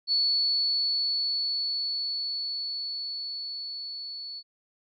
sine tone with level ramp, 4428 Hz, C#8, 3 cents flat, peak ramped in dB -21 to -36 dBFS, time 0.07-4.43 s, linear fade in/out 50 ms, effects none

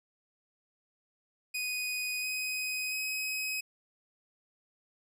sawtooth tone with pitch steps, 2489 / 2512 / 2535 Hz, D#7 / D#7 / D#7, 0 / +16 / +32 cents, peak -29 dBFS, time 1.54-3.61 s, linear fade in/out 10 ms, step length 690 ms, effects none

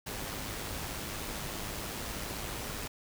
pink noise with amplitude modulation, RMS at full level -37 dBFS, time 0.06-2.88 s, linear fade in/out 10 ms, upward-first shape sine, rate 105 Hz, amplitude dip 35%, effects none

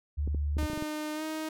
sine tone, 73.1 Hz, D2, 7 cents flat, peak -27 dBFS, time 0.17-0.67 s, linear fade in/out 20 ms
clicks, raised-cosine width 3 ms, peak -24 dBFS, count 8, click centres 0.276 / 0.347 / 0.569 / 0.629 / 0.7 / 0.733 / 0.776 / 0.824 s
sawtooth tone with pitch glide, 304.7 to 313.4 Hz, D#4 to D#4, -36 to +13 cents, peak -29 dBFS, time 0.58-1.49 s, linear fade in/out 5 ms, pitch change +49 cents, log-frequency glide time 1.14-1.23 s
effects none

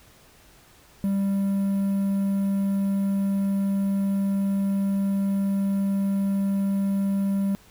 triangle tone with quantisation, 196.9 Hz, G3, 8 cents sharp, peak -19 dBFS, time 1.04-7.55 s, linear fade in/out 0 ms, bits 8, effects pink hiss -54 dBFS RMS until 7.7 s

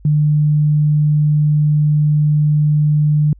sine tone, 150 Hz, D3, 37 cents sharp, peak -10 dBFS, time 0.05-3.33 s, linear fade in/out 2 ms, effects added 50 Hz sine -40 dBFS peak until 3.39 s

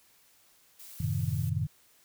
blue noise, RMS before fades -48 dBFS, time 0.79-1.5 s, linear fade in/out 10 ms
sine chord, F# diminished seventh, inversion none, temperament equal, 92.5 / 110 / 130.81 / 155.56 Hz, F#2 / A2 / C3 / Eb3, 0 / 0 / 0 / 0 cents, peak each -33 dBFS, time 1-1.67 s, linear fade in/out 5 ms
effects white hiss -63 dBFS RMS until 2.04 s

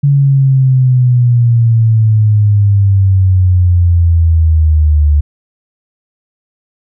sine exponential sweep, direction down, 142.5 to 73 Hz, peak -5 dBFS, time 0.03-5.21 s, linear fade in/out 10 ms, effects none

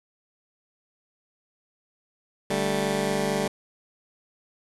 15% pulse chord, D suspended fourth, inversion none, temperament just, 146.83 / 195.78 / 220.2 Hz, D3 / G3 / A3, 0 / -2 / +2 cents, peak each -25 / -20 / -23 dBFS, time 2.5-3.48 s, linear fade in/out 5 ms, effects resampled to 24000 Hz + 7-bit

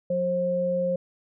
sine tone pair together, 179.8 / 532.9 Hz, F#3 / C5, -49 / +32 cents, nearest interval octave + perfect fifth, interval 1881 cents, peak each -30 / -23 dBFS, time 0.1-0.96 s, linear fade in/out 5 ms, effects none

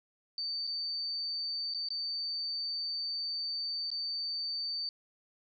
sine tone with dropouts, 4581 Hz, D8, 44 cents flat, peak -33 dBFS, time 0.38-4.89 s, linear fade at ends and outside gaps 1 ms, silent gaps 0.669-0.674 / 1.738-1.746 / 1.887-1.904 / 3.903-3.915 s, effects none

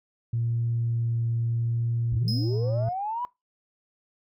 sine tone with vibrato, 116.54 Hz, A#2, in tune, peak -23 dBFS, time 0.33-2.89 s, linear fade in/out 5 ms, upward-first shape triangle, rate 0.78 Hz, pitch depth 8 cents each way
sine linear sweep, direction up, 51.4 to 1000 Hz, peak -27 dBFS, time 2.12-3.25 s, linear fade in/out 0 ms
triangle tone with exponential decay, 5110 Hz, D#8, 45 cents sharp, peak -25 dBFS, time 2.28-2.93 s, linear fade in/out 1 ms, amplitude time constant 140 ms
effects noise-tail reverb RT60 0.2 s tail -20 dB re dry + tanh soft clip ceiling -18 dBFS

